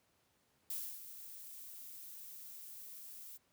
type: noise with ADSR envelope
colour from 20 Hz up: violet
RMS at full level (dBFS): -40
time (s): 0.7-3.38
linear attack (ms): 4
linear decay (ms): 280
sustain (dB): -11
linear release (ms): 21
effects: pink hiss -75 dBFS RMS until 3.52 s + high-pass 80 Hz 12 dB/octave